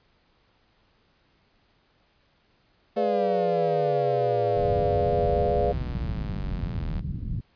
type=exponential sweep; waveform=45% pulse; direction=down; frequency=220.5 to 37.18 Hz; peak=-31 dBFS; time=2.96-7.01 s; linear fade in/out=10 ms
type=chord; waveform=sine; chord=G# diminished seventh; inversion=none; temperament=equal; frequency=415.3 / 493.9 / 587.3 / 698.5 Hz; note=G#4 / B4 / D5 / F5; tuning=0 / 0 / 0 / 0 cents; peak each=-27 dBFS; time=2.96-5.73 s; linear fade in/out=20 ms
type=low-pass noise; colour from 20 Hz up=white; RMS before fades=-31 dBFS; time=4.56-7.41 s; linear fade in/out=10 ms; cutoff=170 Hz; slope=24 dB/octave
effects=pink hiss -65 dBFS RMS until 7.55 s + resampled to 11025 Hz

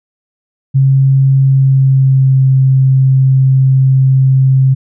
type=tone with pitch glide; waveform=sine; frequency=135 to 132.76 Hz; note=C#3 to C3; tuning=-45 to +26 cents; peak=-5 dBFS; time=0.74-4.75 s; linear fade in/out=20 ms; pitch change=-29 cents; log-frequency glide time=1.42-2.44 s; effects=none

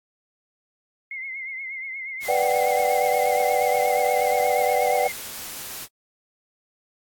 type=tone with vibrato; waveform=sine; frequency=2115 Hz; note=C7; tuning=18 cents sharp; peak=-30 dBFS; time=1.11-5.12 s; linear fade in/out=2 ms; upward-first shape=triangle; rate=8.4 Hz; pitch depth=73 cents each way
type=noise; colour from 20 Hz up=white; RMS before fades=-35 dBFS; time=2.2-5.88 s; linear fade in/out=50 ms
type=chord; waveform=sine; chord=G major seventh; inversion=first; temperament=equal with one note detuned; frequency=493.9 / 587.3 / 740 / 778.1 Hz; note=B4 / D5 / F#5 / G5; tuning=0 / 0 / 0 / -13 cents; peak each=-24 dBFS; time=2.28-5.08 s; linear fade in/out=10 ms
effects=AAC 64 kbps

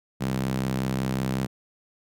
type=tone with high-pass filter; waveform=sawtooth; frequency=65.41 Hz; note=C2; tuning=in tune; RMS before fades=-27 dBFS; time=0.2-1.47 s; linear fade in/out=20 ms; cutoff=160 Hz; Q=2.5; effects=none

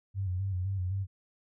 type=tone with vibrato; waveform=sine; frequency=94.2 Hz; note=F#2; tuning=32 cents sharp; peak=-29 dBFS; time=0.14-1.07 s; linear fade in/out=50 ms; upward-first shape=square; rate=3.9 Hz; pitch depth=61 cents each way; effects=none

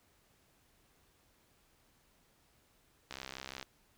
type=click train; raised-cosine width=0.2 ms; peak=-25 dBFS; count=35; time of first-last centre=3.11-3.628 s; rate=65.7 Hz; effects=pink hiss -70 dBFS RMS until 3.97 s

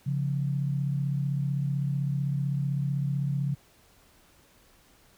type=tone pair together; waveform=sine; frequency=138.59 / 174.34 Hz; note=C#3 / F3; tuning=0 / -3 cents; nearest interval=major third; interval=397 cents; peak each=-26 / -33 dBFS; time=0.06-3.55 s; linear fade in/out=10 ms; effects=pink hiss -60 dBFS RMS until 5.17 s

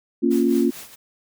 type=chord; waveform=sine; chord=Bb minor; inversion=none; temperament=equal; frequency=233.1 / 277.2 / 349.2 Hz; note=Bb3 / Db4 / F4; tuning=0 / 0 / 0 cents; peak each=-20 / -20 / -20 dBFS; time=0.22-0.71 s; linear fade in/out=20 ms
type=noise with tremolo; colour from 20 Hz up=white; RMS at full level=-37 dBFS; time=0.3-0.96 s; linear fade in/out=20 ms; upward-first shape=sine; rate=4.6 Hz; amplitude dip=70%
effects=none

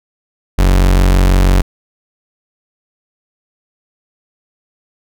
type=tone; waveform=40% pulse; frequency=46.25 Hz; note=F#1; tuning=in tune; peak=-6 dBFS; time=0.58-1.62 s; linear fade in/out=10 ms; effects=none

